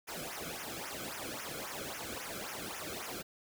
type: noise with flanger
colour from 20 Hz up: pink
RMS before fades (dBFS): -42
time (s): 0.07-3.23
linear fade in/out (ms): 20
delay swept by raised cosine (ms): 0.23 to 1.11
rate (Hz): 3.7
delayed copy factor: -1
effects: none